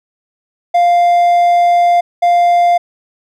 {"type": "tone bursts at uneven times", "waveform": "triangle", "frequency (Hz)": 698.5, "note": "F5", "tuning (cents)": 0, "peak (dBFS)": -5, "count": 2, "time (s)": [[0.74, 2.01], [2.22, 2.78]], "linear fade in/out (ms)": 10, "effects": []}